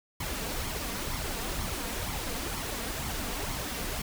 pink noise with flanger, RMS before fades -34 dBFS, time 0.2-4.02 s, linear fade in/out 5 ms, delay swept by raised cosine 0.9 to 4.4 ms, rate 2.1 Hz, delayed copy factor +0.55, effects none

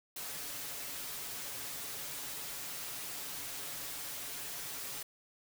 white noise with comb filter, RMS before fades -42 dBFS, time 0.16-5.03 s, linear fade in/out 5 ms, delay 7.1 ms, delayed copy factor +0.6, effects none

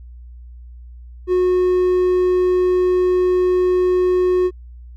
triangle tone, 364.2 Hz, F#4, 27 cents flat, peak -11 dBFS, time 1.27-4.51 s, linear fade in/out 50 ms, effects added 60 Hz sine -35 dBFS peak until 4.96 s

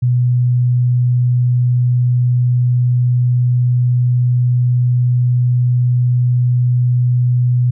sine tone, 123.47 Hz, B2, in tune, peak -10 dBFS, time 0.02-7.71 s, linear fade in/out 10 ms, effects none

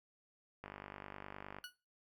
click train, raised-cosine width 0.5 ms, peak -31 dBFS, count 48, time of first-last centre 0.64-1.586 s, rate 49.7 Hz
20% pulse tone with exponential decay, 1467 Hz, F#6, 15 cents flat, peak -37 dBFS, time 1.64-1.76 s, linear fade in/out 1 ms, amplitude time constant 25 ms
effects noise-tail reverb RT60 0.3 s tail -17 dB re dry

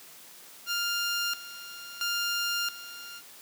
15% pulse tone with tremolo, 1400 Hz, F6, 4 cents sharp, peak -21 dBFS, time 0.66-3.22 s, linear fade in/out 50 ms, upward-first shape square, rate 0.74 Hz, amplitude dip 80%, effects white hiss -50 dBFS RMS until 3.41 s + high-pass 150 Hz 12 dB/octave

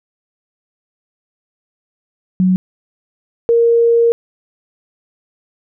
sine tone pair in turn, 185 / 466.2 Hz, F#3 / A#4, 0 / 0 cents, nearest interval octave + major third, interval 1600 cents, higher second, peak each -9 / -8 dBFS, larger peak second, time 2.4-2.56 / 3.49-4.12 s, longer second, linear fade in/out 0 ms, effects none

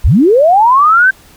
sine linear sweep, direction up, 32.7 to 1581 Hz, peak -4 dBFS, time 0.04-1.11 s, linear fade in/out 10 ms, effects pink hiss -42 dBFS RMS until 1.36 s

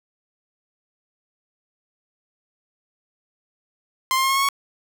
sawtooth tone with pitch steps, 1046.5 / 1058.7 / 1071 / 1083.4 / 1096 / 1108.7 Hz, C6 / C6 / C6 / C#6 / C#6 / C#6, 0 / +20 / +40 / -40 / -20 / 0 cents, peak -14 dBFS, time 4.11-4.488 s, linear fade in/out 0 ms, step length 63 ms, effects none

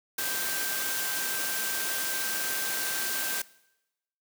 sine tone in noise, 1568 Hz, G6, in tune, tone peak -36 dBFS, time 0.18-3.42 s, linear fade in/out 5 ms, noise white, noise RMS -31 dBFS, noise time 0.18-3.42 s, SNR -8 dB, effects noise-tail reverb RT60 0.9 s tail -21 dB re dry + high-pass 200 Hz 12 dB/octave

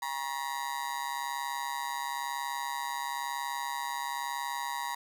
35% pulse tone with amplitude modulation, 954 Hz, A#5, 40 cents sharp, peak -27 dBFS, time 0.02-4.95 s, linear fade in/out 5 ms, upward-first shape sine, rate 141 Hz, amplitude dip 95%, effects none

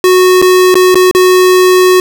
square tone with dropouts, 367.7 Hz, F#4, 11 cents flat, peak -4 dBFS, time 0.04-2 s, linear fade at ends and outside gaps 1 ms, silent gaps 0.417-0.424 / 0.743-0.754 / 0.945-0.955 / 1.112-1.149 s, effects 7-bit

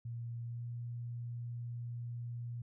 sine tone with pitch glide, 117.6 to 119.24 Hz, A#2 to A#2, +16 to +40 cents, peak -39 dBFS, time 0.05-2.62 s, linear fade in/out 5 ms, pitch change +24 cents, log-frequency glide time 0.44-0.63 s, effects none

